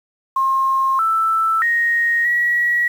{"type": "tone with pitch steps", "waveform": "sine", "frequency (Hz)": [1068, 1323, 1870, 1920], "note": ["C6", "E6", "A#6", "B6"], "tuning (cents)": [35, 6, 5, -49], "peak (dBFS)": -14, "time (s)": [0.36, 2.88], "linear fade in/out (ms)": 5, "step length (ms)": 630, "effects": ["7-bit"]}